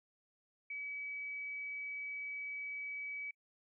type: tone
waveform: sine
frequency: 2282 Hz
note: C#7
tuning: 50 cents sharp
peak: -40 dBFS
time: 0.7-3.31 s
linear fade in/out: 5 ms
effects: noise-tail reverb RT60 0.1 s tail -26 dB re dry